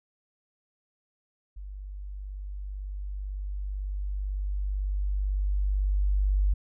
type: tone with level ramp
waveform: sine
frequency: 49 Hz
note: G1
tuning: in tune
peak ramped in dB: -37 to -20 dBFS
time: 1.56-6.54 s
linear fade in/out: 10 ms
effects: none